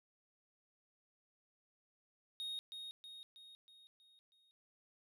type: tone with echo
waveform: triangle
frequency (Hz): 3729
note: A#7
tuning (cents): 0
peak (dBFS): -39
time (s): 2.4-2.59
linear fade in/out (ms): 0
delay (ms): 320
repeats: 6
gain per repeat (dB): -5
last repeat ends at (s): 4.51
effects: none